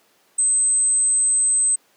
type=tone; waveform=sine; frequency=8210 Hz; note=C9; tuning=34 cents flat; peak=-15 dBFS; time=0.38-1.76 s; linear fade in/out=10 ms; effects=pink hiss -59 dBFS RMS until 1.96 s + high-pass 300 Hz 12 dB/octave